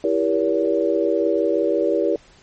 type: chord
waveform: sine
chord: E diminished seventh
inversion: none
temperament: just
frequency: 329.6 / 395.6 / 474.7 / 569.6 Hz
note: E4 / G4 / Bb4 / Db5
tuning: 0 / +16 / +31 / +47 cents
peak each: -22 dBFS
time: 0.04-2.16 s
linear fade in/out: 2 ms
effects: pink hiss -51 dBFS RMS until 2.42 s + MP3 32 kbps